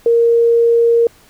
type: tone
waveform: sine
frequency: 466.2 Hz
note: A#4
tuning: in tune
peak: -8 dBFS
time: 0.06-1.07 s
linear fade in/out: 2 ms
effects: pink hiss -48 dBFS RMS until 1.29 s